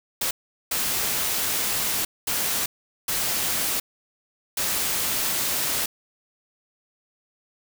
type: noise bursts at uneven times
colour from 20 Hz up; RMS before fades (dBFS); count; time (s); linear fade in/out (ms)
white; -25; 5; 0.21-0.31 / 0.71-2.05 / 2.27-2.66 / 3.08-3.8 / 4.57-5.86; 5
effects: none